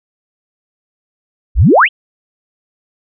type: exponential sweep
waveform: sine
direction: up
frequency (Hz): 40.75 to 3336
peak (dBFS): -4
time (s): 1.55-1.89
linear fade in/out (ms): 50
effects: none